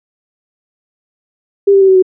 sine tone with pitch steps, 398.7 / 391.9 / 385.1 / 378.5 / 372 Hz, G4 / G4 / G4 / F#4 / F#4, +29 / 0 / -31 / +39 / +9 cents, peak -4 dBFS, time 1.67-2.025 s, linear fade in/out 10 ms, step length 71 ms, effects none

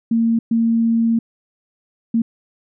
sine tone bursts at uneven times, 229 Hz, A#3, 31 cents flat, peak -13 dBFS, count 3, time 0.11-0.39 / 0.51-1.19 / 2.14-2.22 s, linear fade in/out 5 ms, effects none

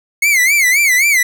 45% pulse tone with vibrato, 2152 Hz, C7, 48 cents sharp, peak -9 dBFS, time 0.22-1.23 s, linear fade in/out 5 ms, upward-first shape sine, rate 3.8 Hz, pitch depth 160 cents each way, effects none

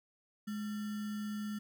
sine tone with sample-and-hold, 210 Hz, G#3, 19 cents sharp, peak -36 dBFS, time 0.47-1.59 s, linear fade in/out 10 ms, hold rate 1575 Hz, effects none

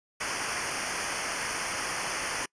pink noise with comb filter, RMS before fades -32 dBFS, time 0.2-2.46 s, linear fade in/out 10 ms, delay 0.26 ms, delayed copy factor -0.9, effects noise-tail reverb RT60 0.1 s tail -26 dB re dry + resampled to 22050 Hz

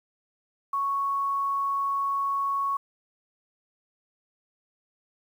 sine tone with quantisation, 1108.7 Hz, C#6, in tune, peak -24 dBFS, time 0.73-2.77 s, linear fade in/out 5 ms, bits 9, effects none

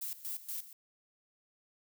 violet noise with tremolo, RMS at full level -39 dBFS, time 0.01-0.73 s, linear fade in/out 10 ms, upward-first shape square, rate 4.2 Hz, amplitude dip 80%, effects none

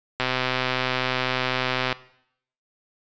click train, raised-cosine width 0.3 ms, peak -7 dBFS, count 222, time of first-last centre 0.2-1.927 s, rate 128 Hz, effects noise-tail reverb RT60 0.7 s tail -18 dB re dry + resampled to 16000 Hz

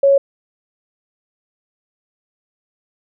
sine tone, 554 Hz, C#5, 1 cent flat, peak -8 dBFS, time 0.03-0.18 s, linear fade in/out 5 ms, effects none

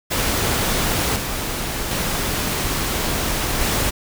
pink noise with level steps, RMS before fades -20 / -25 / -22 / -20 dBFS, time 0.1-3.91 s, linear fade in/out 20 ms, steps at 1.16 / 1.91 / 3.61 s, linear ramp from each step 2 ms, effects none

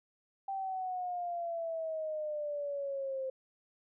sine exponential sweep, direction down, 784 to 523.3 Hz, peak -34 dBFS, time 0.48-3.3 s, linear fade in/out 5 ms, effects none

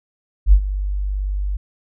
sine tone with ADSR envelope, 49 Hz, G1, in tune, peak -4 dBFS, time 0.46-1.57 s, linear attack 64 ms, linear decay 73 ms, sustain -15 dB, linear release 7 ms, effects none

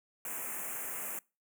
white band-stop noise, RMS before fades -39 dBFS, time 0.25-1.19 s, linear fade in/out 2 ms, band 2600 to 6900 Hz, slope 48 dB/octave, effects noise-tail reverb RT60 0.3 s tail -25 dB re dry + high-pass 200 Hz 12 dB/octave

